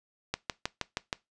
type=click train; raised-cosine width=0.2 ms; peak=-12 dBFS; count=6; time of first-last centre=0.34-1.129 s; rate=6.34 Hz; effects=noise-tail reverb RT60 0.2 s tail -21 dB re dry + resampled to 22050 Hz